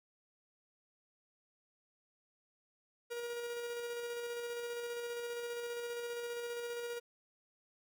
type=tone with tremolo; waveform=45% pulse; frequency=475.7 Hz; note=A#4; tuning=35 cents sharp; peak=-38 dBFS; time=3.1-7 s; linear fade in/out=20 ms; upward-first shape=square; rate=15 Hz; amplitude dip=25%; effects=none

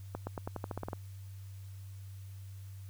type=accelerating click train; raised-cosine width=1 ms; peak=-23 dBFS; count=11; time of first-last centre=0.15-0.932 s; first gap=120 ms; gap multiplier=0.9; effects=added 97 Hz sine -44 dBFS peak until 2.89 s + white hiss -63 dBFS RMS until 2.89 s

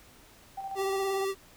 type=tone with tremolo; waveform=sine; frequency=779 Hz; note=G5; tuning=11 cents flat; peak=-33 dBFS; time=0.57-1.25 s; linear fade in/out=10 ms; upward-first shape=square; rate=14 Hz; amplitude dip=45%
type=tone with vibrato; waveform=square; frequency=389 Hz; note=G4; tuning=13 cents flat; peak=-29 dBFS; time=0.75-1.35 s; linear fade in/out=50 ms; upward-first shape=sine; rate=17 Hz; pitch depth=22 cents each way
effects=pink hiss -56 dBFS RMS until 1.56 s

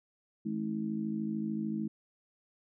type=harmonic tone; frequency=53.4 Hz; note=G#1; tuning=49 cents sharp; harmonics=3 / 4 / 5 / 6; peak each=-42 / -33 / -46 / -38 dBFS; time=0.45-1.88 s; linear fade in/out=10 ms; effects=none

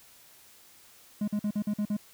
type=tone bursts; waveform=triangle; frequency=208.2 Hz; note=G#3; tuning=5 cents sharp; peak=-24 dBFS; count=7; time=1.21-1.968 s; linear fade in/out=5 ms; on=68 ms; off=47 ms; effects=white hiss -56 dBFS RMS until 2.13 s

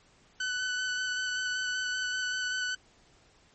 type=tone with vibrato; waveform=sawtooth; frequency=1500 Hz; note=F#6; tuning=23 cents sharp; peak=-26 dBFS; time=0.4-2.75 s; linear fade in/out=5 ms; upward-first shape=square; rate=5.2 Hz; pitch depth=12 cents each way; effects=pink hiss -62 dBFS RMS until 3.54 s + MP3 32 kbps

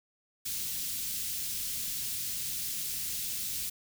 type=band-stop noise; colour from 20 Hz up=white; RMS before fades=-35 dBFS; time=0.45-3.7 s; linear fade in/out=10 ms; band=180 to 3300 Hz; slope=12 dB/octave; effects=none

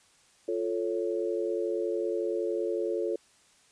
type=chord; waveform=sine; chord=F augmented; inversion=none; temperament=equal; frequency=349.2 / 440 / 554.4 Hz; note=F4 / A4 / C#5; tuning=0 / 0 / 0 cents; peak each=-31 / -31 / -34 dBFS; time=0.48-3.16 s; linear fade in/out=5 ms; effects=white hiss -62 dBFS RMS until 3.71 s + resampled to 22050 Hz

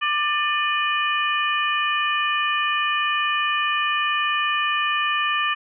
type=harmonic tone with a mistuned harmonic; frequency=593 Hz; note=D5; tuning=17 cents sharp; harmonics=2 / 3 / 4 / 5; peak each=-23 / -25 / -26 / -27 dBFS; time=0.01-5.55 s; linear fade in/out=20 ms; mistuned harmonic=4; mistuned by=+59 cents; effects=none

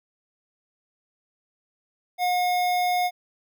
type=tone with notch filter; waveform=square; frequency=720 Hz; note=F#5; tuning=47 cents flat; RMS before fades=-23 dBFS; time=2.18-3.11 s; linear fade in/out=50 ms; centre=8200 Hz; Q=1.2; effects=none

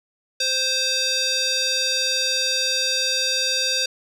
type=tone with band-pass filter; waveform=square; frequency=523.3 Hz; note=C5; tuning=in tune; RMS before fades=-22 dBFS; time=0.4-3.86 s; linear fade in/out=5 ms; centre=4600 Hz; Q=2.8; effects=none

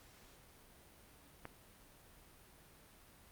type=click; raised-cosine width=0.5 ms; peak=-30 dBFS; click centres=1.454 s; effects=pink hiss -62 dBFS RMS until 3.31 s + Opus 48 kbps

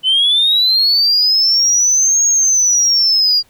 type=linear two-way sweep; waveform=sine; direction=up then down; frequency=3000 to 6600 to 4764 Hz; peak=-8 dBFS; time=0.03-3.43 s; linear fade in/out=50 ms; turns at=2.25 s; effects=tanh soft clip ceiling -6 dBFS + pink hiss -53 dBFS RMS until 3.49 s

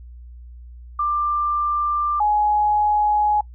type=tone pair in turn; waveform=sine; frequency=1186 / 838.6 Hz; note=D6 / G#5; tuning=+17 / +17 cents; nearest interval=tritone; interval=600 cents; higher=first; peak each=-18 / -15 dBFS; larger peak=second; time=0.99-2.2 / 2.2-3.41 s; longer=neither; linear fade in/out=5 ms; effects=noise-tail reverb RT60 0.1 s tail -22 dB re dry + added 60 Hz sine -37 dBFS peak until 3.54 s

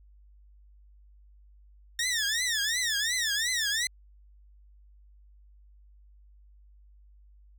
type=tone with vibrato; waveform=15% pulse; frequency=1816 Hz; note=A#6; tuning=46 cents flat; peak=-20 dBFS; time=1.99-3.87 s; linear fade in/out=2 ms; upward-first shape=triangle; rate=2.8 Hz; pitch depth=220 cents each way; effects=added 50 Hz sine -53 dBFS peak until 7.58 s

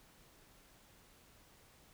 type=silence; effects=pink hiss -64 dBFS RMS until 1.93 s

